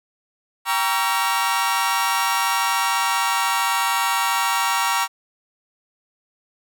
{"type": "chord", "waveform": "sawtooth", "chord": "G diminished seventh", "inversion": "none", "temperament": "just", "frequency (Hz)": [784, 940.8, 1128.9, 1354.7], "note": ["G5", "Bb5", "Db6", "Fb6"], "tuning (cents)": [0, 16, 31, 47], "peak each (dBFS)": [-23, -18, -21, -22], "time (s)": [0.65, 5.08], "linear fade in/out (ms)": 50, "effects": []}